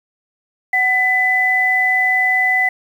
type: tone pair together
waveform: sine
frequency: 749.2 / 2000 Hz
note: F#5 / B6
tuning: +21 / +21 cents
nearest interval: octave + perfect fourth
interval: 1700 cents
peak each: -20 / -13 dBFS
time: 0.73-2.69 s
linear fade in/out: 5 ms
effects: 7-bit